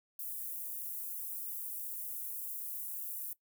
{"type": "high-pass noise", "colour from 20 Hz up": "pink", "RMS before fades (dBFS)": -41, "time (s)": [0.19, 3.33], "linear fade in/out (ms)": 2, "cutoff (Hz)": 12000, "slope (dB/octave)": 24, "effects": ["noise-tail reverb RT60 0.1 s tail -18 dB re dry"]}